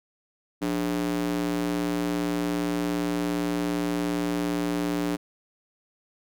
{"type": "tone with high-pass filter", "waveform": "square", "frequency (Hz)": 58.7, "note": "A#1", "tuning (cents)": 13, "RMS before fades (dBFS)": -27, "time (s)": [0.61, 5.17], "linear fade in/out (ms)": 20, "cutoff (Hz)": 250, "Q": 3, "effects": []}